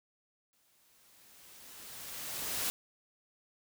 white noise with exponential growth, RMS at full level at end -33 dBFS, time 0.53-2.7 s, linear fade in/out 0 ms, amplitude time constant 470 ms, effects none

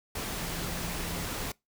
sine tone in noise, 171.9 Hz, F3, 27 cents flat, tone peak -40 dBFS, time 0.41-1.25 s, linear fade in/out 5 ms, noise pink, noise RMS -35 dBFS, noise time 0.15-1.52 s, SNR -8 dB, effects noise-tail reverb RT60 0.2 s tail -24 dB re dry

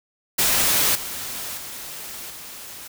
white noise with level steps, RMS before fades -19 / -31 / -35 / -38 dBFS, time 0.38-2.88 s, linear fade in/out 10 ms, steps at 0.95 / 1.57 / 2.3 s, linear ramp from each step 5 ms, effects none

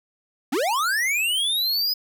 square linear sweep, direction up, 224.5 to 5060 Hz, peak -21 dBFS, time 0.52-1.94 s, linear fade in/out 10 ms, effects none

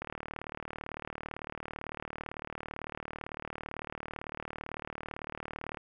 click train, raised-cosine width 0.5 ms, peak -23 dBFS, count 219, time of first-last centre 0.02-5.772 s, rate 37.9 Hz, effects none

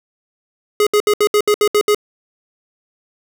square tone bursts, 417.7 Hz, G#4, 10 cents sharp, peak -11 dBFS, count 9, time 0.8-1.947 s, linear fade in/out 2 ms, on 67 ms, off 68 ms, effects none

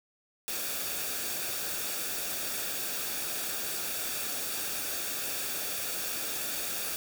white noise with comb filter, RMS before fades -34 dBFS, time 0.48-6.96 s, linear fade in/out 0 ms, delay 0.98 ms, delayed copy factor -0.5, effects none

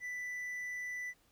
triangle tone with hard clipping, 1983 Hz, B6, 7 cents sharp, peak -39 dBFS, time 0-1.14 s, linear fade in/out 50 ms, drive 6 dB, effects pink hiss -70 dBFS RMS until 1.31 s

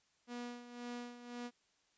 sawtooth tone with tremolo, 241.9 Hz, B3, 36 cents flat, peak -38 dBFS, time 0.27-1.51 s, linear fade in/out 50 ms, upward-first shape sine, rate 1.9 Hz, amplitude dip 70%, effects white hiss -75 dBFS RMS until 1.97 s + resampled to 16000 Hz

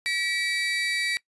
30% pulse tone pair together, 1934.1 / 2300 Hz, B6 / D7, -37 / -37 cents, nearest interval minor third, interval 300 cents, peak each -25 dBFS, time 0.06-1.17 s, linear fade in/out 0 ms, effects noise-tail reverb RT60 0.1 s tail -20 dB re dry + resampled to 24000 Hz

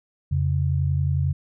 sine tone pair together, 86.71 / 137.8 Hz, F2 / C#3, -12 / -10 cents, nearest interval minor sixth, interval 802 cents, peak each -22 dBFS, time 0.31-1.33 s, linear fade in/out 10 ms, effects none

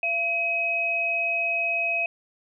sine tone pair together, 679 / 2539 Hz, F5 / D#7, -49 / +34 cents, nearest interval octave + major seventh, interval 2283 cents, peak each -30 / -23 dBFS, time 0.03-2.06 s, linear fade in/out 2 ms, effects none

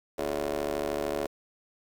20% pulse ring-modulated tone, 73.42 Hz, D2, in tune, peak -21 dBFS, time 0.18-1.27 s, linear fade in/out 10 ms, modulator 490 Hz, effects 9-bit

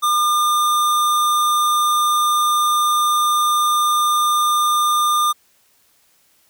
square tone, 1204 Hz, D6, 43 cents sharp, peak -15 dBFS, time 0.02-5.33 s, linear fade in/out 20 ms, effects white hiss -58 dBFS RMS until 6.49 s

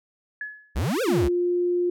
sine tone with exponential decay, 1702 Hz, G#6, 42 cents sharp, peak -27 dBFS, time 0.41-0.78 s, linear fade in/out 2 ms, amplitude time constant 80 ms
square exponential two-way sweep, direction up then down, 51.7 to 554.4 to 54.6 Hz, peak -23 dBFS, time 0.75-1.29 s, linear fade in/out 20 ms, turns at 1.02 s
sine tone with pitch glide, 351.3 to 353.3 Hz, F4 to F4, +10 to +20 cents, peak -20 dBFS, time 1.08-1.9 s, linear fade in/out 5 ms, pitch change +10 cents, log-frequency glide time 1.19-1.51 s
effects none

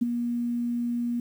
sine tone with ADSR envelope, 238.8 Hz, A#3, 42 cents sharp, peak -17 dBFS, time 0.01-1.2 s, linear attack 14 ms, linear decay 14 ms, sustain -8 dB, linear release 3 ms, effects 9-bit

